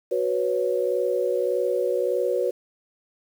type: chord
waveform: sine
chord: F# suspended fourth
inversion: none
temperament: just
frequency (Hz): 370 / 493.3 / 555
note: F#4 / B4 / C#5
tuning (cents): 0 / -2 / +2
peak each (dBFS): -26 / -24 / -26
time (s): 0.11-2.51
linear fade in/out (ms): 10
effects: 8-bit